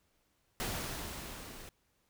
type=noise with level ramp; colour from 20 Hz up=pink; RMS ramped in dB=-36 to -50 dBFS; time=0.6-1.69 s; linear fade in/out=0 ms; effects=pink hiss -75 dBFS RMS until 2.09 s